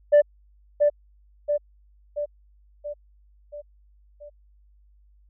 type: tone with echo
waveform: sine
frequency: 587.3 Hz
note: D5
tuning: in tune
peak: -9 dBFS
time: 0.12-0.22 s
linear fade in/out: 20 ms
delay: 680 ms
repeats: 6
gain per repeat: -5 dB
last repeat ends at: 4.3 s
effects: tanh soft clip ceiling -10 dBFS + added 50 Hz sine -54 dBFS peak until 5.29 s